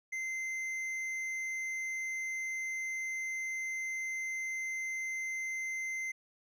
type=tone with hard clipping; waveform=sine; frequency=2074 Hz; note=C7; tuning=16 cents flat; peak=-36 dBFS; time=0.12-6.12 s; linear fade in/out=10 ms; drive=6 dB; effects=none